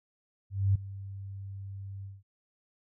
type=tone with ADSR envelope; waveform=sine; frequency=98 Hz; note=G2; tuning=in tune; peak=-20 dBFS; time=0.5-2.23 s; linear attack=250 ms; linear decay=8 ms; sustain=-18 dB; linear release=190 ms; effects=none